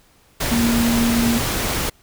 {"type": "tone in noise", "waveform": "sine", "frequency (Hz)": 234.1, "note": "A#3", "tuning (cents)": 8, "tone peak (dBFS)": -16, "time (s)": [0.51, 1.39], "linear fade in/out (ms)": 10, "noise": "pink", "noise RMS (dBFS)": -22, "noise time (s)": [0.4, 1.9], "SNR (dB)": 3, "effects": ["pink hiss -55 dBFS RMS until 2.02 s"]}